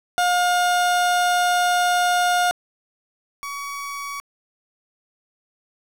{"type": "tone pair in turn", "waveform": "30% pulse", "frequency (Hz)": [713, 1129.6], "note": ["F5", "C#6"], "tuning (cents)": [36, 32], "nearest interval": "minor sixth", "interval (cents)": 796, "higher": "second", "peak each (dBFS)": [-14, -25], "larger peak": "first", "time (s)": [[0.18, 2.51], [3.43, 4.2]], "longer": "first", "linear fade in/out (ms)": 0, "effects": ["low-pass 12000 Hz 12 dB/octave", "7-bit"]}